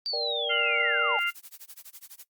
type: linear sweep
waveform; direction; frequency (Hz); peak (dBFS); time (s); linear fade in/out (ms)
sine; down; 4677 to 773; -28; 0.06-1.19; 0
type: chord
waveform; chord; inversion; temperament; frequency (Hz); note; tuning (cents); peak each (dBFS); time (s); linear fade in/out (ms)
sine; G minor; first; just; 470.4 / 588 / 784; Bb4 / D5 / G5; +16 / +2 / 0; -33 / -33 / -38; 0.13-1.17; 5
type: harmonic tone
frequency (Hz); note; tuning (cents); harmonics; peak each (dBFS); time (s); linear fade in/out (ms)
697; F5; -4; 2 / 3 / 4; -29 / -29 / -29; 0.49-1.31; 20
type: noise with tremolo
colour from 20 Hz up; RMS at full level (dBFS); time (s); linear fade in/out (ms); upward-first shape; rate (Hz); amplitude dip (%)
blue; -43; 1.19-2.26; 50; sine; 12; 100
effects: noise-tail reverb RT60 0.1 s tail -19 dB re dry + Opus 48 kbps